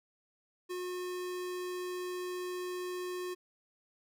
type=tone; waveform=square; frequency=361.5 Hz; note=F#4; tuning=40 cents flat; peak=-37 dBFS; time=0.69-3.35 s; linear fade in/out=20 ms; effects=none